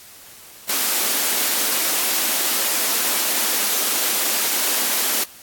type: high-pass noise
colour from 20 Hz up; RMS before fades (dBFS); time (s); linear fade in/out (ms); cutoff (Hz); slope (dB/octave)
white; -20; 0.69-5.24; 5; 210; 48
effects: white hiss -43 dBFS RMS until 5.42 s + AAC 64 kbps